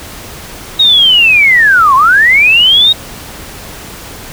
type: linear two-way sweep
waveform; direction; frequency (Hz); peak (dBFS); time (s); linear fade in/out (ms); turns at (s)
sine; down then up; 3798 to 1017 to 3798; -3; 0.79-2.93; 10; 1.95
effects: pink hiss -28 dBFS RMS until 4.32 s